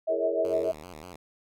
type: tone with tremolo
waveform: sine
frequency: 643 Hz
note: E5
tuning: 43 cents flat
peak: -22 dBFS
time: 0.07-0.72 s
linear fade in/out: 10 ms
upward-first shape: triangle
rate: 6.7 Hz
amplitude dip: 100%
type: chord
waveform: sine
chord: A# half-diminished seventh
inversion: second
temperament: just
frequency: 335.6 / 419.5 / 466.2 / 559.4 Hz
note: E4 / G#4 / A#4 / C#5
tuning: +31 / +17 / 0 / +16 cents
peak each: -35 / -32 / -31 / -32 dBFS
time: 0.08-0.72 s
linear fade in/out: 50 ms
type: tone with vibrato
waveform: 5% pulse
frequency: 82.9 Hz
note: E2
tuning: 10 cents sharp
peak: -31 dBFS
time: 0.44-1.16 s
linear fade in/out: 5 ms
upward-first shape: square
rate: 5.1 Hz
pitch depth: 150 cents each way
effects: none